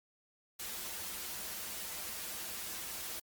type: noise with comb filter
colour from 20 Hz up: white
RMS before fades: -42 dBFS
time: 0.59-3.2 s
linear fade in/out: 10 ms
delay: 7.2 ms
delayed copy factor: -0.7
effects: Opus 48 kbps